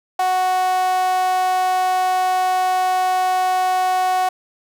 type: tone with high-pass filter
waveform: sawtooth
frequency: 370 Hz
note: F#4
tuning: in tune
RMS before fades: -18 dBFS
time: 0.19-4.29 s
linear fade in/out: 5 ms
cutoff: 800 Hz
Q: 9.3
effects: none